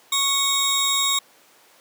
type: tone pair together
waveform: 25% pulse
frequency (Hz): 1110 / 3748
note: C#6 / A#7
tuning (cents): +2 / +9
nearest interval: octave + major sixth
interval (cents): 2107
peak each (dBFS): -21 / -16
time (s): 0.12-1.19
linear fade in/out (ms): 5
effects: pink hiss -53 dBFS RMS until 1.8 s + high-pass 400 Hz 12 dB/octave